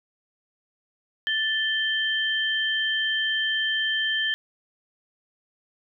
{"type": "tone pair together", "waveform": "sine", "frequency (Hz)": [1760, 3132], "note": ["A6", "G7"], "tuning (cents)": [0, -2], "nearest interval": "minor seventh", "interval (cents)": 998, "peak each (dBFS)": -25, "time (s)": [1.27, 4.34], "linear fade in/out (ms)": 0, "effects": []}